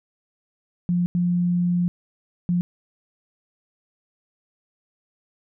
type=tone bursts at uneven times; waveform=sine; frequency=176 Hz; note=F3; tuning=14 cents sharp; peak=-18 dBFS; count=3; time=0.89-1.06 / 1.15-1.88 / 2.49-2.61 s; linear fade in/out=0 ms; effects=none